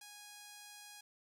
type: tone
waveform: 5% pulse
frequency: 827 Hz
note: G#5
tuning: 8 cents flat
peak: -40 dBFS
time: 0.01-1.01 s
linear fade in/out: 5 ms
effects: none